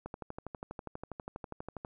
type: click train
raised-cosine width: 1 ms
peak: -26 dBFS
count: 23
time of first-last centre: 0.06-1.849 s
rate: 12.3 Hz
effects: none